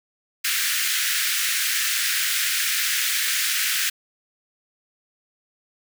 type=high-pass noise; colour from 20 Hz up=pink; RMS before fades=-23 dBFS; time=0.44-3.9 s; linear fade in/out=10 ms; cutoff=1500 Hz; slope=48 dB/octave; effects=none